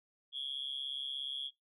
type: tone with amplitude modulation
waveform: sine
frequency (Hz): 3322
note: G#7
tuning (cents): 0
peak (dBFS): -32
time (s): 0.32-1.51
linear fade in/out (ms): 50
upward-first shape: sine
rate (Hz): 137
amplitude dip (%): 95
effects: noise-tail reverb RT60 0.2 s tail -24 dB re dry + tanh soft clip ceiling -30 dBFS